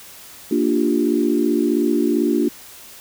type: chord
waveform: sine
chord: G minor seventh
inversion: first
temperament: equal with one note detuned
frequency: 231.7 / 293.7 / 349.2 / 392 Hz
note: Bb3 / D4 / F4 / G4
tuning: -10 / 0 / 0 / 0 cents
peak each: -21 / -19 / -20 / -25 dBFS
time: 0.51-2.49 s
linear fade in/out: 5 ms
effects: white hiss -41 dBFS RMS until 3 s